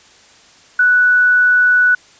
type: tone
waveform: sine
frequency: 1480 Hz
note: F#6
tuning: in tune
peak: -8 dBFS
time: 0.79-1.95 s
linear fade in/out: 5 ms
effects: white hiss -46 dBFS RMS until 2.19 s + resampled to 16000 Hz